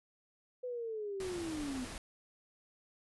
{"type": "linear sweep", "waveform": "sine", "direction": "down", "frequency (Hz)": [506, 245.6], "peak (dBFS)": -37, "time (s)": [0.63, 1.85], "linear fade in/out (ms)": 10}
{"type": "low-pass noise", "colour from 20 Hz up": "pink", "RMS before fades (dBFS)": -46, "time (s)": [1.2, 1.98], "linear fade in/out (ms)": 2, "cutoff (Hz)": 11000, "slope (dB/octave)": 96}
{"effects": []}